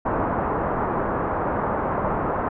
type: low-pass noise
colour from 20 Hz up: white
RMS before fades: -24 dBFS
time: 0.05-2.49 s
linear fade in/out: 10 ms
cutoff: 1200 Hz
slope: 24 dB/octave
effects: low-pass 2000 Hz 12 dB/octave